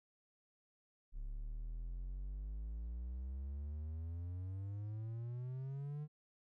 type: exponential sweep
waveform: triangle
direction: up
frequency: 33.74 to 152 Hz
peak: -39 dBFS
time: 1.12-6.08 s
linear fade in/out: 50 ms
effects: none